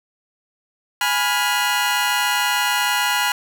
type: chord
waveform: 20% pulse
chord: F diminished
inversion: first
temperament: equal with one note detuned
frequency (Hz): 830.6 / 987.8 / 1417.2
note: Ab5 / Cb6 / F6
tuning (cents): 0 / 0 / +25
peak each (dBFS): -17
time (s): 1.01-3.32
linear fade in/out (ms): 2
effects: none